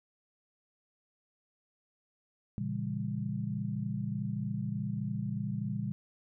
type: chord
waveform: sine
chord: A# diminished seventh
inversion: none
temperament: just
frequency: 116.54 / 139.85 / 167.82 / 201.4 Hz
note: A#2 / C#3 / E3 / G3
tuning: 0 / +16 / +31 / +47 cents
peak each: -37 / -38 / -40 / -36 dBFS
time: 2.58-5.92 s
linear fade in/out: 0 ms
effects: none